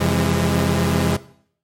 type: tone cluster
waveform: sawtooth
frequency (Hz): 87.1 / 131.9 / 166.3 / 203.8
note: F2 / C3 / E3 / G#3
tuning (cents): -4 / +14 / +16 / -32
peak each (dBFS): -18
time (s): 0-1.17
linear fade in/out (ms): 10
effects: noise-tail reverb RT60 0.6 s tail -18 dB re dry + MP3 64 kbps